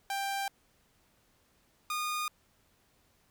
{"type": "tone pair in turn", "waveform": "sawtooth", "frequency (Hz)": [789, 1224.6], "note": ["G5", "D#6"], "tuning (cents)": [11, -28], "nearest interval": "minor sixth", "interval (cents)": 761, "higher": "second", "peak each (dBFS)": -28, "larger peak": "neither", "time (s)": [[0.1, 0.48], [1.9, 2.28]], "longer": "neither", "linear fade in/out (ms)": 2, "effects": ["pink hiss -69 dBFS RMS until 3.3 s"]}